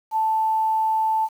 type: tone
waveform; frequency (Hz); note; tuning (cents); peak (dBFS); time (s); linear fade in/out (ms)
sine; 880; A5; 0; -18; 0.11-1.29; 50
effects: 8-bit